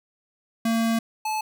square tone pair in turn, 227.5 / 865.1 Hz, A#3 / A5, -42 / -30 cents, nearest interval octave + major seventh, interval 2312 cents, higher second, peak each -21 / -25 dBFS, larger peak first, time 0.65-0.99 / 1.25-1.41 s, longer first, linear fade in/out 5 ms, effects none

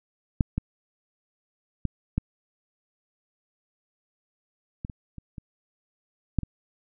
clicks, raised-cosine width 5 ms, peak -7 / -13 / -13 / -11 / -20 / -25 / -27 / -25 / -9 / -21 dBFS, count 10, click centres 0.408 / 0.58 / 1.853 / 2.18 / 4.849 / 4.898 / 5.183 / 5.382 / 6.387 / 6.433 s, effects none

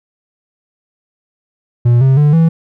triangle tone with pitch steps, 120 / 133.15 / 147.74 / 163.92 Hz, B2 / C3 / D3 / E3, -49 / +31 / +11 / -9 cents, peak -4 dBFS, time 1.85-2.49 s, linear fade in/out 10 ms, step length 160 ms, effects none

